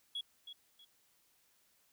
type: tone with echo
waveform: sine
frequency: 3346 Hz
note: G#7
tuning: 12 cents sharp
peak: -35 dBFS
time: 0.15-0.21 s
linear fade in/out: 5 ms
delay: 320 ms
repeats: 2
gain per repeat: -11 dB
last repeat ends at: 0.85 s
effects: tanh soft clip ceiling -35 dBFS + white hiss -72 dBFS RMS until 1.92 s